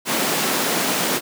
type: high-pass noise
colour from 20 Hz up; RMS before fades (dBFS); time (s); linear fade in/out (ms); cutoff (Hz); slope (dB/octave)
pink; -21; 0.05-1.21; 50; 190; 24
effects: none